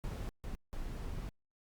brown noise bursts at uneven times, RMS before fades -40 dBFS, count 3, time 0.04-0.29 / 0.44-0.55 / 0.73-1.29 s, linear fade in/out 0 ms, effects Opus 48 kbps

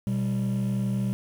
triangle tone pair together, 123.5 / 196 Hz, B2 / G3, 0 / 0 cents, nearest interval minor sixth, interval 800 cents, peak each -24 / -23 dBFS, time 0.07-1.13 s, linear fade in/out 0 ms, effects tanh soft clip ceiling -19 dBFS + 8-bit

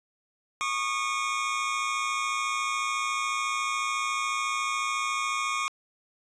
25% pulse tone pair together, 1102 / 1216 Hz, C#6 / D#6, -11 / -40 cents, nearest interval major second, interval 171 cents, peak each -26 dBFS, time 0.61-5.68 s, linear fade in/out 0 ms, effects resampled to 22050 Hz

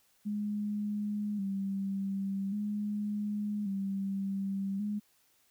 sine tone with vibrato, 201.6 Hz, G3, 49 cents sharp, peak -31 dBFS, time 0.25-5 s, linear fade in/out 20 ms, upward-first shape square, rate 0.44 Hz, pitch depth 53 cents each way, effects white hiss -69 dBFS RMS until 5.5 s

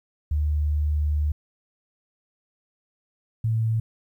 sine tone pair in turn, 74.8 / 112.07 Hz, D2 / A2, +32 / +32 cents, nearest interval perfect fifth, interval 700 cents, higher second, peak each -20 dBFS, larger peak neither, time 0.31-1.32 / 3.44-3.8 s, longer first, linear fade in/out 5 ms, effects 10-bit

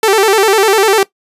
sawtooth tone with vibrato, 415.3 Hz, G#4, in tune, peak -3 dBFS, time 0.03-1.03 s, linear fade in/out 2 ms, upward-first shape square, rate 10 Hz, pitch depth 110 cents each way, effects noise-tail reverb RT60 0.1 s tail -18 dB re dry + resampled to 32000 Hz

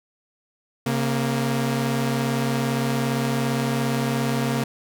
sawtooth tone pair together, 135.26 / 233.1 Hz, C#3 / A#3, -42 / 0 cents, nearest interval major sixth, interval 942 cents, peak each -20 dBFS, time 0.86-4.64 s, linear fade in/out 5 ms, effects none

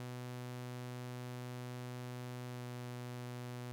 sawtooth tone with pitch glide, 124.1 to 123.1 Hz, B2 to B2, +9 to -5 cents, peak -39 dBFS, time 0-3.72 s, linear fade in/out 0 ms, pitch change -14 cents, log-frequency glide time 2.47-2.63 s, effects none

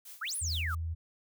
blue noise with tremolo, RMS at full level -47 dBFS, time 0.05-0.75 s, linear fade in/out 5 ms, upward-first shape sine, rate 4.5 Hz, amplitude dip 80%
sine exponential two-way sweep, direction up then down, 1144 to 11390 to 1144 Hz, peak -33 dBFS, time 0.21-0.75 s, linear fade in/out 10 ms, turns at 0.36 s
sine tone, 82 Hz, E2, 9 cents flat, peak -32 dBFS, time 0.41-0.95 s, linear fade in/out 20 ms
effects none

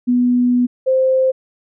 sine tone pair in turn, 246.1 / 522.4 Hz, B3 / C5, -6 / -3 cents, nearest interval octave + minor second, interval 1303 cents, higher second, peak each -11 dBFS, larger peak neither, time 0.07-0.67 / 0.86-1.32 s, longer first, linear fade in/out 20 ms, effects none

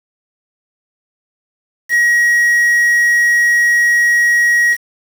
triangle tone with quantisation, 1900 Hz, A#6, 33 cents sharp, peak -7 dBFS, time 1.89-4.77 s, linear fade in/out 50 ms, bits 5, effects none

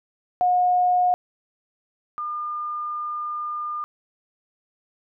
sine tone pair in turn, 722 / 1207.6 Hz, F#5 / D6, -43 / +48 cents, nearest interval major sixth, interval 891 cents, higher second, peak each -16 / -26 dBFS, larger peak first, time 0.41-1.14 / 2.18-3.84 s, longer second, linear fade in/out 0 ms, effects none

